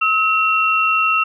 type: tone pair together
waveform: sine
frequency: 1288 / 2726 Hz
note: E6 / F7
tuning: -41 / -43 cents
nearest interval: octave + minor second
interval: 1298 cents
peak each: -16 / -16 dBFS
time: 0.01-1.24 s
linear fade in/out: 10 ms
effects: none